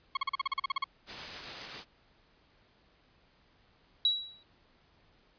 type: tone bursts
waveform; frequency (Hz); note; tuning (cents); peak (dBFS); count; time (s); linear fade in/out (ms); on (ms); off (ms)
sawtooth; 1089; C#6; -31; -24; 12; 0.15-0.842; 5; 21; 40
type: noise with tremolo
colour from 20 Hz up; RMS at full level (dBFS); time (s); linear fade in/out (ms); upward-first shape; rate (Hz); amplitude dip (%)
white; -39; 1.06-1.85; 50; triangle; 7.6; 30
type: tone with exponential decay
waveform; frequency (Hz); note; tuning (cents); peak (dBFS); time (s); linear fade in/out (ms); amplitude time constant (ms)
sine; 3895; B7; -25; -21; 4.05-4.43; 2; 81
effects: pink hiss -66 dBFS RMS until 5.38 s + resampled to 11025 Hz